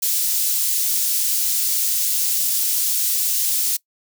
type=high-pass noise; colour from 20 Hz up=white; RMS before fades=-20 dBFS; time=0.02-3.77 s; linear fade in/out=10 ms; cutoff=5000 Hz; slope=12 dB/octave; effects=noise-tail reverb RT60 0.1 s tail -22 dB re dry